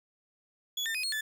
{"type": "tone with pitch steps", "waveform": "35% pulse", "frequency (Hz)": [3391, 1803, 2504, 4297, 1743], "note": ["G#7", "A6", "D#7", "C8", "A6"], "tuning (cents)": [35, 42, 10, 45, -17], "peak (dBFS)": -29, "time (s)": [0.77, 1.21], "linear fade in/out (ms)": 5, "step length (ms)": 88, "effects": []}